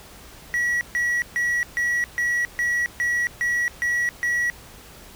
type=tone bursts; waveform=triangle; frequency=1928 Hz; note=B6; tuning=42 cents flat; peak=-18 dBFS; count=10; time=0.54-4.5 s; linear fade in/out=0 ms; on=270 ms; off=140 ms; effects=added 60 Hz sine -52 dBFS peak until 5.15 s + pink hiss -45 dBFS RMS until 5.15 s